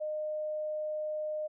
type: tone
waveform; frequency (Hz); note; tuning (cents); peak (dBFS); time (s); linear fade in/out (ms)
sine; 612; D#5; -29; -32; 0-1.48; 20
effects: none